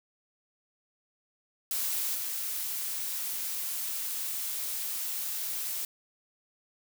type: noise with level steps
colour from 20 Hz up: blue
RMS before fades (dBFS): -31 / -34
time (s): 1.71-5.85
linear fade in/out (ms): 2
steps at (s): 2.14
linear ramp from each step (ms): 20
effects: none